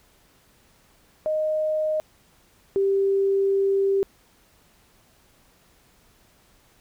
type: tone pair in turn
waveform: sine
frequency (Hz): 620 / 392.2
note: D#5 / G4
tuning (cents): -6 / +1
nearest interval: minor sixth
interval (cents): 793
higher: first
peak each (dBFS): -21 / -18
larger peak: second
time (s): 1.26-2 / 2.76-4.03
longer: second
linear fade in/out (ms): 0
effects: pink hiss -59 dBFS RMS until 6.8 s